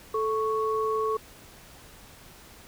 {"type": "tone pair together", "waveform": "sine", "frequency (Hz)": [437.6, 1108.7], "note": ["A4", "C#6"], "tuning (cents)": [-9, 0], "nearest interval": "octave + major third", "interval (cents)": 1609, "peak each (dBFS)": [-26, -28], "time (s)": [0.14, 1.17], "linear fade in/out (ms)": 5, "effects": ["pink hiss -50 dBFS RMS until 2.67 s"]}